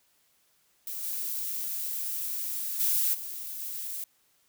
violet noise with level steps, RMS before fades -36 / -33 / -26 / -38 / -36 dBFS, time 0.87-4.04 s, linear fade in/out 2 ms, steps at 1.02 / 2.79 / 3.13 / 3.59 s, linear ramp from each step 20 ms, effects white hiss -68 dBFS RMS until 4.48 s

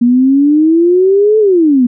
sine exponential two-way sweep, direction up then down, 236.1 to 440 to 236.1 Hz, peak -5 dBFS, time 0.01-1.87 s, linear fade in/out 10 ms, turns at 1.39 s, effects none

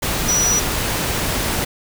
sine tone in noise, 5860 Hz, F#8, 18 cents flat, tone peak -15 dBFS, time 0.28-0.6 s, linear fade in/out 10 ms, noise pink, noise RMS -21 dBFS, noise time 0.02-1.65 s, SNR +3 dB, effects none

